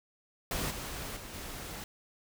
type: noise with level steps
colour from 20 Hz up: pink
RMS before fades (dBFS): -34 / -40 / -45 / -42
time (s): 0.51-1.84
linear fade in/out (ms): 2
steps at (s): 0.7 / 1.16 / 1.33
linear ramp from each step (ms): 10
effects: none